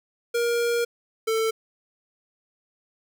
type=tone pair in turn; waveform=square; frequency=471.9 / 445.4 Hz; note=A#4 / A4; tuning=+21 / +21 cents; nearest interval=minor second; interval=100 cents; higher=first; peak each=-22 dBFS; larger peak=neither; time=0.34-0.85 / 1.27-1.51 s; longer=first; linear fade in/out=10 ms; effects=none